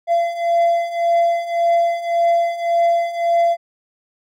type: beating tone pair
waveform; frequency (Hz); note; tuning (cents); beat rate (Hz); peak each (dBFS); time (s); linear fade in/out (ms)
triangle; 681 / 682.8; F5 / F5; -44 / -39; 1.8; -18 / -14; 0.07-3.57; 50
effects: none